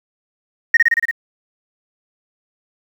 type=tone with echo; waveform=sine; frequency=1861 Hz; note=A#6; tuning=3 cents flat; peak=-4 dBFS; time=0.74-0.77 s; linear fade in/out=5 ms; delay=57 ms; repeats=6; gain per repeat=-2 dB; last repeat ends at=1.112 s; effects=tanh soft clip ceiling -3 dBFS + 7-bit